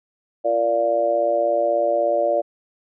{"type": "harmonic tone with a mistuned harmonic", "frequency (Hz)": 116.54, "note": "A#2", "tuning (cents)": 0, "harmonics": [3, 4, 5, 6], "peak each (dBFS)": [-28, -27, -18, -24], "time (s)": [0.44, 2.42], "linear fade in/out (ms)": 20, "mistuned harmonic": 3, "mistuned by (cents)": -31, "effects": []}